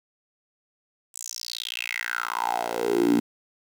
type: tone with high-pass filter sweep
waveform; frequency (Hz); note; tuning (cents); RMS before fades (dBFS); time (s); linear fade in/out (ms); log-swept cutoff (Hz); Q
10% pulse; 58.6; A#1; +10; -27; 1.14-3.2; 10; 8100 to 250; 6.8
effects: 8-bit